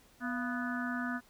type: harmonic tone with a mistuned harmonic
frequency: 246.9 Hz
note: B3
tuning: in tune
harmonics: 1 / 3 / 4 / 5 / 6 / 7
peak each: -35 / -44 / -48 / -43 / -39 / -43 dBFS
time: 0.2-1.21 s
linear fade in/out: 50 ms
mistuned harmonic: 3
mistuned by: -120 cents
effects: pink hiss -63 dBFS RMS until 1.29 s